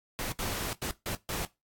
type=noise bursts at uneven times; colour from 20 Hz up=pink; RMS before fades=-34 dBFS; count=5; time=0.19-0.32 / 0.39-0.73 / 0.82-0.91 / 1.06-1.15 / 1.29-1.45 s; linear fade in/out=0 ms; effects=noise-tail reverb RT60 0.2 s tail -18 dB re dry + AAC 64 kbps

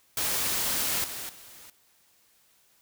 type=noise with level steps; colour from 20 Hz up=white; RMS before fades=-28 / -37 / -49 dBFS; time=0.17-1.7 s; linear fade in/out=2 ms; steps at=1.04 / 1.29 s; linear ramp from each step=2 ms; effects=white hiss -64 dBFS RMS until 2.81 s

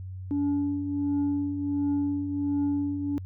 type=tone with tremolo; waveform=sine; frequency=286.2 Hz; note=D4; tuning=45 cents flat; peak=-20 dBFS; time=0.31-3.18 s; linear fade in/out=0 ms; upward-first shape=triangle; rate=1.4 Hz; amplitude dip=65%; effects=tanh soft clip ceiling -22 dBFS + added 93 Hz sine -35 dBFS peak until 3.25 s

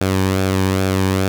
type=tone with flanger; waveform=sawtooth; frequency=95.1 Hz; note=F#2; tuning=48 cents sharp; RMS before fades=-17 dBFS; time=0.01-1.28 s; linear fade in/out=0 ms; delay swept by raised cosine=1 to 1.52 ms; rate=2.4 Hz; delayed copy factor=-0.5; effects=none

